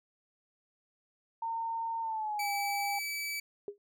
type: tone with pitch glide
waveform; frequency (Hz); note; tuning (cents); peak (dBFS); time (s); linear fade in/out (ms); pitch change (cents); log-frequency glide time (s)
sine; 912 to 807.8; A#5 to G#5; -38 to -48; -32; 1.42-2.99; 5; -210; 2.01-2.5
type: tone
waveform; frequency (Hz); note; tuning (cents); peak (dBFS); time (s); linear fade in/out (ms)
sawtooth; 2300; D7; -37; -31; 2.39-3.4; 5
type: tone with exponential decay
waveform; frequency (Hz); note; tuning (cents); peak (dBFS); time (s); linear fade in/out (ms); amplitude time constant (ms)
sine; 407.4; G#4; -33; -32; 3.68-3.78; 1; 21
effects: none